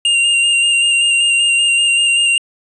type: tone with vibrato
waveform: square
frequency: 2794 Hz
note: F7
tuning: in tune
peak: -11 dBFS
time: 0.05-2.38 s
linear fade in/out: 2 ms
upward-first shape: square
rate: 5.2 Hz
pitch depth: 17 cents each way
effects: resampled to 24000 Hz